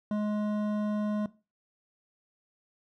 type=tone with hard clipping; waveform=sine; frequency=210 Hz; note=G#3; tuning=19 cents sharp; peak=-29 dBFS; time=0.11-1.26 s; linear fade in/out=2 ms; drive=11 dB; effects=noise-tail reverb RT60 0.3 s tail -18 dB re dry